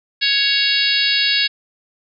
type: harmonic tone with a mistuned harmonic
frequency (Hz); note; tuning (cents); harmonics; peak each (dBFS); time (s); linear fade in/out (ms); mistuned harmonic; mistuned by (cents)
556; C#5; +5; 3 / 4 / 5 / 6 / 7 / 8 / 9; -23 / -24 / -21 / -24 / -20 / -20 / -24; 0.21-1.48; 20; 7; -25
effects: none